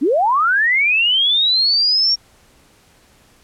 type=linear sweep; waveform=sine; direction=up; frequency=237.7 to 5588 Hz; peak=-12 dBFS; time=0.01-2.16 s; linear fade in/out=20 ms; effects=pink hiss -52 dBFS RMS until 3.43 s + low-pass 12000 Hz 12 dB/octave